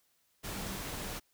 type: tone in noise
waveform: sine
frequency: 196 Hz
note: G3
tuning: in tune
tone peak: -42 dBFS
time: 0.54-0.78 s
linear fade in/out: 20 ms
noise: pink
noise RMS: -40 dBFS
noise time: 0.43-1.2 s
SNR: -5 dB
effects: white hiss -73 dBFS RMS until 1.33 s